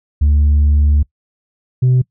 sine tone pair in turn, 73.42 / 127.17 Hz, D2 / C3, 0 / -49 cents, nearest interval minor seventh, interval 951 cents, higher second, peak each -6 dBFS, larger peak neither, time 0.21-1.03 / 1.82-2.02 s, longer first, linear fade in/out 10 ms, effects noise-tail reverb RT60 0.1 s tail -23 dB re dry + tanh soft clip ceiling -7 dBFS

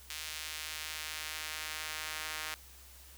sawtooth tone with high-pass filter sweep, 155.56 Hz, D#3, in tune, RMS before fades -41 dBFS, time 0.1-2.54 s, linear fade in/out 0 ms, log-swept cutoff 2800 to 1600 Hz, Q 0.87, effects added 65 Hz sine -56 dBFS peak until 3.17 s + white hiss -56 dBFS RMS until 3.17 s

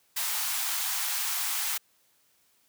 white high-pass noise, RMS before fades -30 dBFS, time 0.16-1.78 s, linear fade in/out 10 ms, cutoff 740 Hz, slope 48 dB/octave, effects white hiss -67 dBFS RMS until 2.68 s + high-pass 60 Hz 12 dB/octave

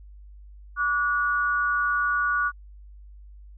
sine tone pair together, 1156 / 1454.5 Hz, D6 / F#6, -28 / -30 cents, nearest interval major third, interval 398 cents, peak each -25 / -23 dBFS, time 0.76-2.52 s, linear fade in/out 50 ms, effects added 50 Hz sine -43 dBFS peak until 3.57 s

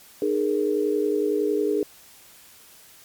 sine chord, D# suspended fourth, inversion none, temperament equal with one note detuned, 304.5 / 415.3 / 466.2 Hz, D#4 / G#4 / A#4, -37 / 0 / 0 cents, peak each -26 / -22 / -27 dBFS, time 0.22-1.83 s, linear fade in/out 2 ms, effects white hiss -50 dBFS RMS until 3.04 s + MP3 96 kbps

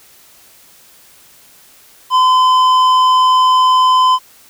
sine tone with tanh clipping, 1021 Hz, C6, 43 cents flat, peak -9 dBFS, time 2.1-4.19 s, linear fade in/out 50 ms, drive 10 dB, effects white hiss -45 dBFS RMS until 4.49 s

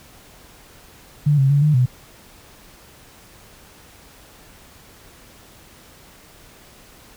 sine tone with pitch steps, 147.1 / 135.4 / 142.7 / 151.2 / 125.8 Hz, D3 / C#3 / D3 / D#3 / B2, +3 / -40 / -49 / -49 / +32 cents, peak -12 dBFS, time 1.26-1.86 s, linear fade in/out 10 ms, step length 120 ms, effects pink hiss -47 dBFS RMS until 7.16 s

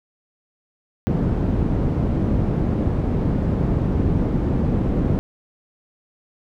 white low-pass noise, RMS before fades -20 dBFS, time 1.07-5.19 s, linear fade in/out 0 ms, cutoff 220 Hz, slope 12 dB/octave, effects none

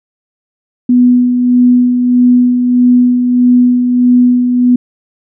sine tone with tremolo, 246.9 Hz, B3, in tune, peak -3 dBFS, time 0.89-4.76 s, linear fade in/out 5 ms, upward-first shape sine, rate 1.6 Hz, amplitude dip 45%, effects none

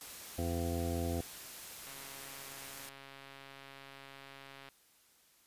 white noise, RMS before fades -48 dBFS, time 0.01-2.89 s, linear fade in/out 0 ms
harmonic tone, 85 Hz, F2, 46 cents flat, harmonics 1 / 2 / 3 / 4 / 5 / 6 / 8 / 9, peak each -36 / -44 / -40 / -42 / -46 / -43 / -44 / -50 dBFS, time 0.38-1.21 s, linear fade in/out 5 ms
click train, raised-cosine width 0.3 ms, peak -35 dBFS, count 387, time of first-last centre 1.87-4.688 s, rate 137 Hz
effects white hiss -67 dBFS RMS until 5.46 s + resampled to 32000 Hz

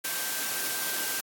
sine tone in noise, 1568 Hz, G6, in tune, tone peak -39 dBFS, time 0.04-1.21 s, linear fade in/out 10 ms, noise white, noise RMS -31 dBFS, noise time 0.04-1.21 s, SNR -11 dB, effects high-pass 200 Hz 12 dB/octave + AAC 64 kbps

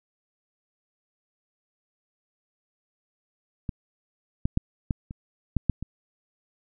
clicks, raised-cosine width 5 ms, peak -17 / -11 / -9 / -12 / -24 / -10 / -8 / -20 dBFS, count 8, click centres 3.692 / 4.455 / 4.574 / 4.908 / 5.109 / 5.567 / 5.697 / 5.826 s, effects none

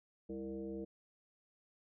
sine tone with frequency modulation, 329.6 Hz, E4, in tune, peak -40 dBFS, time 0.29-0.85 s, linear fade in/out 10 ms, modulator 131 Hz, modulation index 1.3, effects none

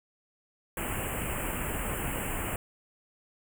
pink band-stop noise, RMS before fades -33 dBFS, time 0.77-2.56 s, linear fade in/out 2 ms, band 3000 to 7400 Hz, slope 96 dB/octave, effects none

